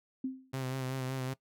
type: tone with exponential decay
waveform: sine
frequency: 261.6 Hz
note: C4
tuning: in tune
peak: -29 dBFS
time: 0.24-0.52 s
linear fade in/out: 5 ms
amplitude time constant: 60 ms
type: tone with vibrato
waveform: sawtooth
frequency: 130.81 Hz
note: C3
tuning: in tune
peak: -30 dBFS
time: 0.53-1.34 s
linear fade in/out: 10 ms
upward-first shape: sine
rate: 5.3 Hz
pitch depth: 34 cents each way
effects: noise-tail reverb RT60 0.1 s tail -19 dB re dry